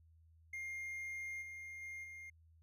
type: tone with level steps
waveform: triangle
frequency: 2119 Hz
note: C7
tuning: 21 cents sharp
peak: -40 / -45 / -43 / -47 dBFS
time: 0.53-2.3 s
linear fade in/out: 5 ms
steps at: 1.41 / 1.81 / 2.03 s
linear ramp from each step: 20 ms
effects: added 81 Hz sine -63 dBFS peak until 2.62 s